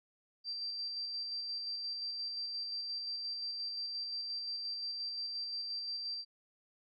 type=tone with tremolo; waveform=sine; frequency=4699 Hz; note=D8; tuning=in tune; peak=-36 dBFS; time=0.44-6.25 s; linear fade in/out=50 ms; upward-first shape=square; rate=5.7 Hz; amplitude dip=25%; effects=none